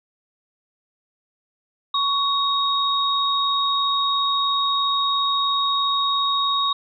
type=tone pair together; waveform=sine; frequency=1117 / 3757 Hz; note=C#6 / A#7; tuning=+13 / +13 cents; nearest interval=octave + major sixth; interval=2100 cents; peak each=-21 dBFS; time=1.94-6.73 s; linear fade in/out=5 ms; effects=none